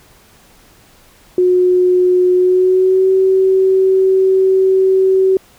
sine tone with pitch glide, 363 to 379.9 Hz, F#4 to F#4, -33 to +46 cents, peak -8 dBFS, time 1.38-5.37 s, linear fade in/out 2 ms, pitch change +79 cents, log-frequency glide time 2.34-3.11 s, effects pink hiss -47 dBFS RMS until 5.58 s

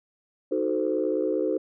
sine chord, D# diminished seventh, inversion none, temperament equal with one note detuned, 311.1 / 370 / 440 / 515.7 Hz, D#4 / F#4 / A4 / C5, 0 / 0 / 0 / -25 cents, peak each -28 dBFS, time 0.51-1.58 s, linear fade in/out 10 ms, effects tanh soft clip ceiling -13 dBFS

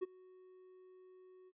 triangle tone with ADSR envelope, 370 Hz, F#4, in tune, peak -31 dBFS, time 0.01-1.52 s, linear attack 21 ms, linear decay 23 ms, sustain -24 dB, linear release 41 ms, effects noise-tail reverb RT60 0.1 s tail -26 dB re dry + resampled to 8000 Hz

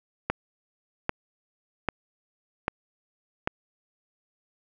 click train, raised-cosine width 0.5 ms, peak -9 dBFS, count 5, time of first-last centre 0.3-3.475 s, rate 1.26 Hz, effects none

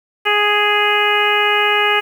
harmonic tone, 415.6 Hz, G#4, 1 cent sharp, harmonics 1 / 2 / 3 / 4 / 5 / 6 / 7, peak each -20 / -20 / -20 / -20 / -20 / -20 / -20 dBFS, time 0.25-2.01 s, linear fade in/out 20 ms, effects 7-bit

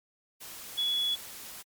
sine tone in noise, 3387 Hz, G#7, 33 cents sharp, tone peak -26 dBFS, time 0.77-1.16 s, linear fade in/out 20 ms, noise white, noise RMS -44 dBFS, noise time 0.4-1.63 s, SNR +15 dB, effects MP3 96 kbps

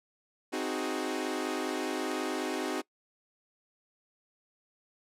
sawtooth chord, Ab dominant seventh, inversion first, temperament equal, 261.6 / 311.1 / 370 / 415.3 Hz, C4 / Eb4 / Gb4 / Ab4, 0 / 0 / 0 / 0 cents, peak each -33 / -32 / -32 / -35 dBFS, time 0.52-2.82 s, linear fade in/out 20 ms, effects noise-tail reverb RT60 0.1 s tail -23 dB re dry + low-pass 11000 Hz 12 dB/octave

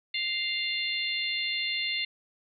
harmonic tone with a mistuned harmonic, 698.5 Hz, F5, in tune, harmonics 3 / 4 / 5 / 6, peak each -32 / -33 / -34 / -35 dBFS, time 0.14-2.05 s, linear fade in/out 5 ms, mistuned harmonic 5, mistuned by +27 cents, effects none

